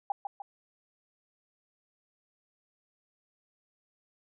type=tone with echo; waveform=sine; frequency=804 Hz; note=G5; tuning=44 cents sharp; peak=-26 dBFS; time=0.1-0.12 s; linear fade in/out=2 ms; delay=150 ms; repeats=2; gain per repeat=-6 dB; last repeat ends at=0.42 s; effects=none